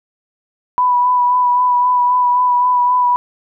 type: tone with vibrato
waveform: sine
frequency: 987.8 Hz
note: B5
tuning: in tune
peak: -10 dBFS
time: 0.78-3.16 s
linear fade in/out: 0 ms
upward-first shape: sine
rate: 3.8 Hz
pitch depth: 20 cents each way
effects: none